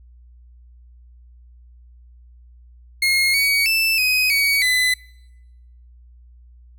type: tone with pitch steps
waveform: 30% pulse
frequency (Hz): 2151 / 2251 / 2648 / 2513 / 2253 / 2008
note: C7 / C#7 / E7 / D#7 / C#7 / B6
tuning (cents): +47 / +26 / +7 / +17 / +28 / +28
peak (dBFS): -13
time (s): 3.02-4.94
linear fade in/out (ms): 5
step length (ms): 320
effects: noise-tail reverb RT60 1.0 s tail -26 dB re dry + added 60 Hz sine -44 dBFS peak until 6.78 s